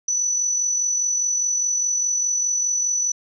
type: tone with amplitude modulation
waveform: sine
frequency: 5960 Hz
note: F#8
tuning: 12 cents sharp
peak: -17 dBFS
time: 0.08-3.12 s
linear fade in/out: 5 ms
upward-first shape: sine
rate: 44.9 Hz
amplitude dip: 40%
effects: none